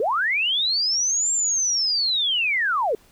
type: linear two-way sweep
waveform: sine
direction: up then down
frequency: 392 to 7459 to 392 Hz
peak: -19 dBFS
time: 0-2.95 s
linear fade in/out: 2 ms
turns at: 1.32 s
effects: pink hiss -56 dBFS RMS until 3.11 s